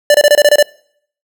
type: tone bursts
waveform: square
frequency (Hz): 587.3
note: D5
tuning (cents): 0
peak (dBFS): -5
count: 8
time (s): 0.1-0.627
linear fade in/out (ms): 2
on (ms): 44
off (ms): 25
effects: noise-tail reverb RT60 0.6 s tail -24 dB re dry